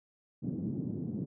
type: band-pass noise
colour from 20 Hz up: white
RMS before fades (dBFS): -36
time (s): 0.42-1.26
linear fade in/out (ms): 20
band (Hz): 130 to 260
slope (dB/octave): 24
effects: none